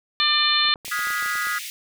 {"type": "harmonic tone", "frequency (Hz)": 597, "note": "D5", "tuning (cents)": 28, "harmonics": [2, 3, 4, 5, 6, 7], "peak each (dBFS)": [-25, -26, -27, -26, -22, -22], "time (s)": [0.2, 0.74], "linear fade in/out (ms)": 0}
{"type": "clicks", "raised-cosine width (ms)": 1, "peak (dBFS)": -30, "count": 12, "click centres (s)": [0.653, 0.689, 0.758, 0.848, 0.881, 0.992, 1.071, 1.105, 1.226, 1.261, 1.355, 1.47]}
{"type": "high-pass noise", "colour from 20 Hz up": "pink", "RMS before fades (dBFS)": -34, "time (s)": [0.85, 1.7], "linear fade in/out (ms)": 0, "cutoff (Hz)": 2000, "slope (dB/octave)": 48}
{"type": "chord", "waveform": "triangle", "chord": "F half-diminished seventh", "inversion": "third", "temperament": "equal with one note detuned", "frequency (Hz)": [1244.5, 1426.3, 1661.2, 1975.5], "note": ["Eb6", "F6", "Ab6", "Cb7"], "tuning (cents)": [0, 36, 0, 0], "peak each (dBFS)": -27, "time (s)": [0.91, 1.59], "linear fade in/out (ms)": 10}
{"effects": []}